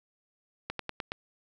slowing click train, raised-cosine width 0.3 ms, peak -17 dBFS, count 5, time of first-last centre 0.7-1.119 s, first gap 93 ms, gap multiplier 1.08, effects none

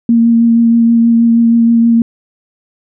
sine tone with vibrato, 231.7 Hz, A#3, 10 cents flat, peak -5 dBFS, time 0.09-2.02 s, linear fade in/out 2 ms, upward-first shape triangle, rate 6.3 Hz, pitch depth 17 cents each way, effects none

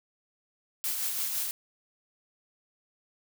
blue noise with tremolo, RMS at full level -30 dBFS, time 0.84-1.51 s, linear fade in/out 0 ms, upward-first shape sine, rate 5.9 Hz, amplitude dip 35%, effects none

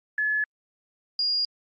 sine tone pair in turn, 1712 / 4842 Hz, A6 / D#8, -48 / -48 cents, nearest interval octave + tritone, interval 1800 cents, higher second, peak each -22 dBFS, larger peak neither, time 0.18-0.44 / 1.19-1.45 s, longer neither, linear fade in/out 2 ms, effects Opus 32 kbps

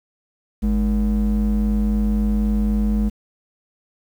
triangle ring-modulated tone, 131.3 Hz, C3, 6 cents sharp, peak -11 dBFS, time 0.62-3.1 s, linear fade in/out 20 ms, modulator 79.4 Hz, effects 8-bit

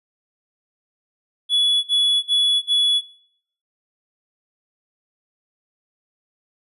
triangle tone bursts, 3400 Hz, G#7, 40 cents sharp, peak -13 dBFS, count 4, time 1.49-3.019 s, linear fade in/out 50 ms, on 350 ms, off 43 ms, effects noise-tail reverb RT60 0.7 s tail -23 dB re dry + resampled to 32000 Hz

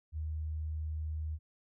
sine tone, 77.78 Hz, D#2, in tune, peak -34 dBFS, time 0.12-1.39 s, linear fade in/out 50 ms, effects none

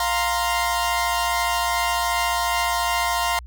sawtooth chord, F suspended fourth, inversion none, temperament equal, 698.5 / 932.3 / 1046.5 Hz, F5 / Bb5 / C6, 0 / 0 / 0 cents, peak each -21 dBFS, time 0-3.39 s, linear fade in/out 2 ms, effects added 60 Hz sine -36 dBFS peak until 3.46 s

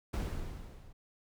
brown noise with level ramp, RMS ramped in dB -31 to -55 dBFS, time 0.13-0.93 s, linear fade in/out 10 ms, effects none

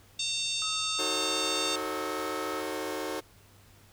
harmonic tone, 909 Hz, A#5, 44 cents flat, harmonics 3 / 4 / 5 / 6 / 7 / 8 / 9, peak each -37 / -32 / -36 / -41 / -39 / -44 / -40 dBFS, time 0.19-1.76 s, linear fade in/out 5 ms
sine tone with pitch glide, 1276 to 1290.1 Hz, D#6 to E6, +43 to -38 cents, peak -37 dBFS, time 0.62-2.6 s, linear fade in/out 0 ms, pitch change +19 cents, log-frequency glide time 0.8-1.88 s
sawtooth chord, D# diminished seventh, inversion none, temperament just, 311.1 / 373.4 / 448 / 537.6 Hz, D#4 / F#4 / A4 / C5, 0 / +16 / +31 / +47 cents, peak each -34 dBFS, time 0.98-3.21 s, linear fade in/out 20 ms
effects added 99 Hz sine -59 dBFS peak until 3.92 s + pink hiss -59 dBFS RMS until 3.92 s

